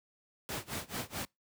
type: noise with tremolo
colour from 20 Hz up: pink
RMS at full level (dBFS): -36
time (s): 0.49-1.25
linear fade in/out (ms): 0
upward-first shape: sine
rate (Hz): 4.6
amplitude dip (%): 95
effects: noise-tail reverb RT60 0.2 s tail -26 dB re dry + high-pass 80 Hz 12 dB/octave